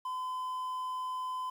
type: tone with quantisation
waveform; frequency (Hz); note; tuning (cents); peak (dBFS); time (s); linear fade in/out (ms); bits
triangle; 1018; C6; -48; -32; 0.05-1.5; 5; 10
effects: none